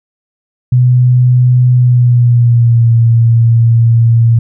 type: tone with pitch glide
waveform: sine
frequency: 124.8 to 115.77 Hz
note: B2 to A#2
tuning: +19 to -11 cents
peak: -4 dBFS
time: 0.72-4.39 s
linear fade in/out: 5 ms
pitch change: -130 cents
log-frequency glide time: 1.73-2.92 s
effects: none